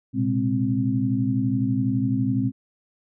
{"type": "tone cluster", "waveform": "sine", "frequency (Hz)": [116.9, 128.9, 204.8, 262.4], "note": ["A#2", "C3", "G#3", "C4"], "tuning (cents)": [5, -26, -24, 5], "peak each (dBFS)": [-25, -29, -27, -23], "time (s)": [0.13, 2.52], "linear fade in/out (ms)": 50, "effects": []}